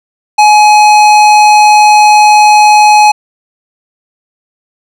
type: tone with hard clipping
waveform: sine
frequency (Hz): 843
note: G#5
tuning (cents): +26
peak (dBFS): -3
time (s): 0.38-3.12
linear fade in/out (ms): 10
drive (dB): 15
effects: none